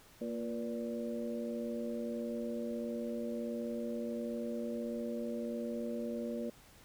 harmonic tone with a mistuned harmonic, 116.54 Hz, A#2, in tune, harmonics 2 / 3 / 4 / 5, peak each -38 / -45 / -42 / -43 dBFS, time 0.21-6.5 s, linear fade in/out 5 ms, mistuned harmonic 4, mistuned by +55 cents, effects pink hiss -60 dBFS RMS until 6.84 s

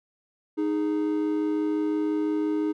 triangle tone pair together, 309.5 / 415.3 Hz, D#4 / G#4, -9 / 0 cents, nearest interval perfect fourth, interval 509 cents, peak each -22 / -28 dBFS, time 0.57-2.73 s, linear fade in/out 20 ms, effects none

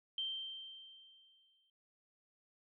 sine tone with exponential decay, 3136 Hz, G7, in tune, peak -35 dBFS, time 0.18-1.7 s, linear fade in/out 2 ms, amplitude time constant 330 ms, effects none

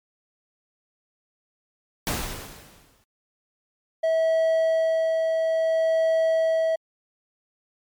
pink noise with exponential decay, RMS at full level -24 dBFS, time 2.07-3.04 s, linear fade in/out 1 ms, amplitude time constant 210 ms
triangle tone with tremolo, 648 Hz, E5, 30 cents flat, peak -16 dBFS, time 4.03-6.76 s, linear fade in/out 10 ms, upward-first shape sine, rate 0.59 Hz, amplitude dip 25%
effects MP3 96 kbps

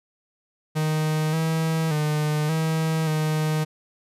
45% pulse tone with pitch steps, 155.3 / 161 / 151.3 / 159.8 / 155 Hz, D#3 / E3 / D#3 / D#3 / D#3, -3 / -41 / -48 / +47 / -6 cents, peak -21 dBFS, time 0.75-3.65 s, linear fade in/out 20 ms, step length 580 ms, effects resampled to 32000 Hz

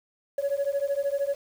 sine beating tone pair, 554.4 / 567.4 Hz, C#5 / C#5, 0 / +40 cents, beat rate 13 Hz, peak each -26 / -26 dBFS, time 0.38-1.35 s, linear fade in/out 5 ms, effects tanh soft clip ceiling -20 dBFS + 8-bit

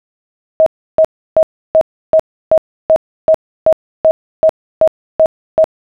sine tone bursts, 636 Hz, D#5, 38 cents sharp, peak -4 dBFS, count 14, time 0.6-5.642 s, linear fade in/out 0 ms, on 63 ms, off 320 ms, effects none

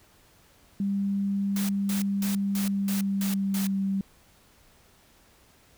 sine tone with pitch glide, 198.5 to 194.86 Hz, G3 to G3, +22 to -10 cents, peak -24 dBFS, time 0.8-4.01 s, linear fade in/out 2 ms, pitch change -32 cents, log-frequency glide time 2.59-3.75 s
white noise bursts, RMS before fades -35 dBFS, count 7, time 1.56-3.67 s, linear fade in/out 2 ms, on 130 ms, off 200 ms
effects pink hiss -59 dBFS RMS until 5.77 s

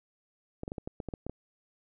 clicks, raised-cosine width 2 ms, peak -23 dBFS, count 10, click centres 0.634 / 0.679 / 0.719 / 0.782 / 0.875 / 1.002 / 1.087 / 1.138 / 1.266 / 1.296 s, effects none

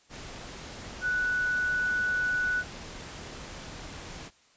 sine tone in noise, 1480 Hz, F#6, in tune, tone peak -25 dBFS, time 1.01-2.64 s, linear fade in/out 50 ms, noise pink, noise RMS -42 dBFS, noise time 0.09-4.31 s, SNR +14 dB, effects white hiss -62 dBFS RMS until 4.56 s + resampled to 16000 Hz

